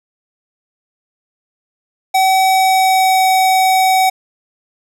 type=tone with pitch glide; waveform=square; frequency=760 to 754.8 Hz; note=F#5 to F#5; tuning=+46 to +34 cents; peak=-10 dBFS; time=2.14-4.1 s; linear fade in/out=10 ms; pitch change=-12 cents; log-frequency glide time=2.41-3.27 s; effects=none